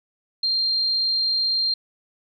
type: tone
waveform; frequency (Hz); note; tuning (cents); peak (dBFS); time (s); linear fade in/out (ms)
sine; 4186; C8; 0; -19; 0.43-1.74; 5
effects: none